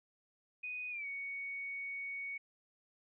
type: tone with pitch glide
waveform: sine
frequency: 2489 to 2230 Hz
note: D#7 to C#7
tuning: 0 to +10 cents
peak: -39 dBFS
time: 0.63-2.38 s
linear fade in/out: 10 ms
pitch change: -190 cents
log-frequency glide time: 0.9-1.07 s
effects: none